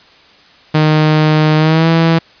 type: tone with pitch glide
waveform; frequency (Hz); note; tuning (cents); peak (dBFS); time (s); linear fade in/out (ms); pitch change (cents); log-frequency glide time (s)
sawtooth; 154.4 to 164.53; D#3 to E3; -13 to -3; -4; 0.74-2.19; 10; +110; 1.57-1.88
effects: white hiss -44 dBFS RMS until 2.4 s + resampled to 11025 Hz